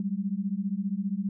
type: beating tone pair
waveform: sine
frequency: 190 / 205 Hz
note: F#3 / G#3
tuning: +46 / -22 cents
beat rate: 15 Hz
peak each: -30 dBFS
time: 0-1.29 s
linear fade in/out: 2 ms
effects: none